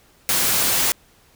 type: noise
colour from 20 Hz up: white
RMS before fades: -19 dBFS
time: 0.29-0.92 s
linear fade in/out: 0 ms
effects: pink hiss -55 dBFS RMS until 1.35 s